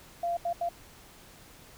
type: tone bursts at uneven times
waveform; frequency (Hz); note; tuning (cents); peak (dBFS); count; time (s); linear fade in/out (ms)
sine; 689; F5; -24; -27; 3; 0.23-0.37 / 0.45-0.53 / 0.61-0.69; 5
effects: pink hiss -53 dBFS RMS until 1.77 s